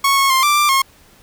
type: tone with pitch steps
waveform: sawtooth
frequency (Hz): 1104 / 1095 / 1054 / 1176 / 1183 / 1079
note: C#6 / C#6 / C6 / D6 / D6 / C#6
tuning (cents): -7 / -22 / +12 / +2 / +12 / -47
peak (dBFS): -8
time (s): 0.04-0.82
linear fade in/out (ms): 5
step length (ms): 130
effects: pink hiss -49 dBFS RMS until 1.22 s